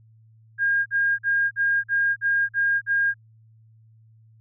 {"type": "tone bursts", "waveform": "sine", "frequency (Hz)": 1618, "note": "G#6", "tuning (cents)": -46, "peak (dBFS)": -18, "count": 8, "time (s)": [0.58, 3.142], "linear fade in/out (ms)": 50, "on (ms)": 280, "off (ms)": 46, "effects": ["added 111 Hz sine -51 dBFS peak until 4.4 s"]}